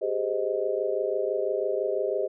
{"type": "chord", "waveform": "sine", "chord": "Ab major seventh", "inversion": "third", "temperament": "just", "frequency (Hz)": [389.3, 415.3, 519.1, 623], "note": ["G4", "Ab4", "C5", "Eb5"], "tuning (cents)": [-12, 0, -14, 2], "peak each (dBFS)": -30, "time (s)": [0.01, 2.28], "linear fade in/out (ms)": 20, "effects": []}